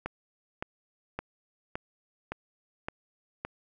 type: click train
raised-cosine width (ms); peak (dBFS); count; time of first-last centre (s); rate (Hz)
0.5; -18; 7; 0.06-3.45; 1.77
effects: none